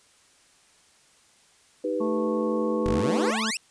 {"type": "chord", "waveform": "sine", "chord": "Eb augmented", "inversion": "none", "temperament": "equal", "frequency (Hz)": [311.1, 392, 493.9], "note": ["Eb4", "G4", "B4"], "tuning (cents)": [0, 0, 0], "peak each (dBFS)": [-30, -31, -27], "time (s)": [1.84, 3.31], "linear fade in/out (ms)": 5}
{"type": "harmonic tone", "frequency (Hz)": 220, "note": "A3", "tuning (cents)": 0, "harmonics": [1, 2, 3, 4, 5], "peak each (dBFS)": [-28, -39, -44, -40, -35], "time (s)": [2, 3.51], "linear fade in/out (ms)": 10}
{"type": "exponential sweep", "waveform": "15% pulse", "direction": "up", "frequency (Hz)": [38.99, 2830], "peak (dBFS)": -20, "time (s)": [2.86, 3.57], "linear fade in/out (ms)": 0}
{"effects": ["white hiss -59 dBFS RMS until 3.7 s", "resampled to 22050 Hz"]}